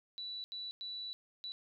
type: tone bursts at uneven times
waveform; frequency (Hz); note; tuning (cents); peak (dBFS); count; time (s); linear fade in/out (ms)
sine; 3951; B7; 0; -40; 4; 0.18-0.44 / 0.52-0.71 / 0.81-1.13 / 1.44-1.52; 0
effects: none